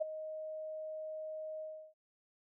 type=tone with ADSR envelope; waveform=sine; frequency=625 Hz; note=D#5; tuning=8 cents sharp; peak=-28 dBFS; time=0-1.94 s; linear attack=19 ms; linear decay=11 ms; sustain=-12 dB; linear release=330 ms; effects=none